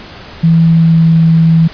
sine tone with pitch glide, 164.81 to 163.29 Hz, E3 to E3, 0 to -16 cents, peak -4 dBFS, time 0.43-1.68 s, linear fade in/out 10 ms, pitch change -16 cents, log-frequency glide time 0.63-1.14 s, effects pink hiss -31 dBFS RMS until 1.73 s + resampled to 11025 Hz

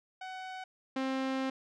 sawtooth tone pair in turn, 749 / 264.8 Hz, F#5 / C4, +21 / +21 cents, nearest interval octave + tritone, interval 1800 cents, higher first, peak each -36 / -27 dBFS, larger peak second, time 0.21-0.64 / 0.96-1.5 s, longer second, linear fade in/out 5 ms, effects low-pass 4000 Hz 12 dB/octave

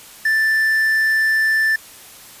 triangle tone with quantisation, 1766 Hz, A6, 6 cents sharp, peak -12 dBFS, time 0.25-1.76 s, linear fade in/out 5 ms, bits 6, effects white hiss -41 dBFS RMS until 2.4 s + resampled to 32000 Hz

